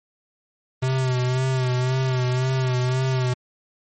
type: tone with vibrato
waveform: square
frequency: 128.4 Hz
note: C3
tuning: 32 cents flat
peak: -20 dBFS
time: 0.82-3.34 s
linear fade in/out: 10 ms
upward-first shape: sine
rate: 1.9 Hz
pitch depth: 44 cents each way
effects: MP3 32 kbps